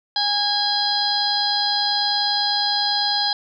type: harmonic tone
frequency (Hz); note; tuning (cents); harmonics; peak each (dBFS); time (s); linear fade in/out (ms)
821; G#5; -20; 1 / 2 / 4 / 5 / 6; -24 / -30 / -27 / -22 / -24; 0.16-3.33; 2
effects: none